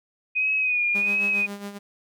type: tone with vibrato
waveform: sine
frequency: 2489 Hz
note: D#7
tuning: in tune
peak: -20 dBFS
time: 0.35-1.47 s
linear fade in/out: 20 ms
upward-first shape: sine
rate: 1.4 Hz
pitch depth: 51 cents each way
type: tone with tremolo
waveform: sawtooth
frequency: 202 Hz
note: G#3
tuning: 48 cents flat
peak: -27 dBFS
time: 0.94-1.79 s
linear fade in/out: 20 ms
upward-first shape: sine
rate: 7.3 Hz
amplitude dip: 65%
effects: none